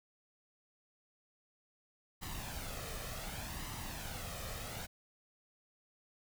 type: noise with flanger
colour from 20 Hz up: pink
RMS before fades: -43 dBFS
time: 2.21-4.87 s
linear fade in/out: 20 ms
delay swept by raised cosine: 1 to 1.65 ms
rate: 0.67 Hz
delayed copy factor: +0.55
effects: none